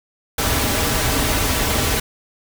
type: noise with comb filter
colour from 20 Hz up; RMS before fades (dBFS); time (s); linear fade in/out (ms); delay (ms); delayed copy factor
pink; -19; 0.38-2; 5; 5.6; -0.5
effects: none